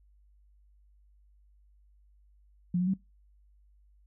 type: tone with pitch steps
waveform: sine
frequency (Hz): 177.3 / 181.1 / 190.4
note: F3 / F#3 / F#3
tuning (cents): +26 / -37 / +50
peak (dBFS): -24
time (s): 2.74-2.938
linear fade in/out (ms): 5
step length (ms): 66
effects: noise-tail reverb RT60 0.2 s tail -21 dB re dry + added 50 Hz sine -59 dBFS peak until 4.06 s